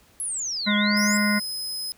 sine exponential two-way sweep, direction down then up, 11175 to 3240 to 7750 Hz, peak -26 dBFS, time 0.2-1.17 s, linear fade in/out 0 ms, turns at 0.76 s
harmonic tone, 207.7 Hz, G#3, in tune, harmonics 1 / 3 / 5 / 7 / 9 / 10, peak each -21 / -33 / -31 / -27 / -32 / -27 dBFS, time 0.66-1.4 s, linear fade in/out 20 ms
sawtooth tone, 5070 Hz, D#8, 32 cents sharp, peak -26 dBFS, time 0.97-1.92 s, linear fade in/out 0 ms
effects pink hiss -57 dBFS RMS until 1.97 s

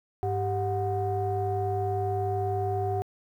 sine tone cluster, 100.6 / 391.7 / 733 Hz, G2 / G4 / F#5, +45 / -1 / -16 cents, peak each -29 dBFS, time 0.23-3.02 s, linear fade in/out 0 ms, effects tanh soft clip ceiling -19 dBFS + 10-bit

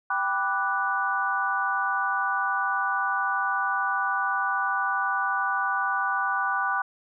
sine chord, G major seventh, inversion none, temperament equal, 784 / 987.8 / 1174.7 / 1480 Hz, G5 / B5 / D6 / F#6, 0 / 0 / 0 / 0 cents, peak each -30 / -31 / -28 / -27 dBFS, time 0.1-6.82 s, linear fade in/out 5 ms, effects none

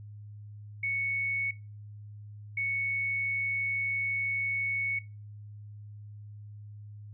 sine tone pair in turn, 2217 / 2217 Hz, C#7 / C#7, 0 / 0 cents, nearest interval unison, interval 0 cents, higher neither, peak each -28 dBFS, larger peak neither, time 0.83-1.51 / 2.57-4.99 s, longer second, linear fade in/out 5 ms, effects noise-tail reverb RT60 0.3 s tail -21 dB re dry + added 104 Hz sine -43 dBFS peak until 7.13 s

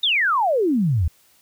sine exponential sweep, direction down, 3783 to 73.42 Hz, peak -16 dBFS, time 0.03-1.08 s, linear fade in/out 5 ms, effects white hiss -57 dBFS RMS until 1.41 s

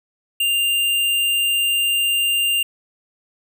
square tone, 2794 Hz, F7, in tune, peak -17 dBFS, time 0.4-2.63 s, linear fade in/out 5 ms, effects none

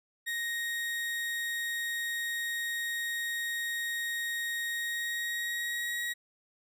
35% pulse tone with pitch glide, 1870 to 1901.6 Hz, A#6 to A#6, +5 to +34 cents, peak -30 dBFS, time 0.26-6.14 s, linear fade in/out 20 ms, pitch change +29 cents, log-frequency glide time 4.68-6.01 s, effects none

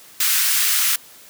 white high-pass noise, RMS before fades -18 dBFS, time 0.2-0.96 s, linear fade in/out 5 ms, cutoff 1300 Hz, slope 24 dB/octave, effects white hiss -45 dBFS RMS until 1.29 s + high-pass 80 Hz 12 dB/octave

